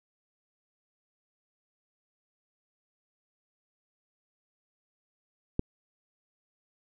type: click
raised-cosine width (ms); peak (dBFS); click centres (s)
3; -13; 5.594
effects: none